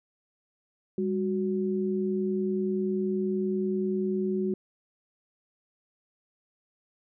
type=tone pair together; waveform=sine; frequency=200.4 / 370 Hz; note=G3 / F#4; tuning=+38 / 0 cents; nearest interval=major seventh; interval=1062 cents; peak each=-28 dBFS; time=0.98-4.54 s; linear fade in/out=2 ms; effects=none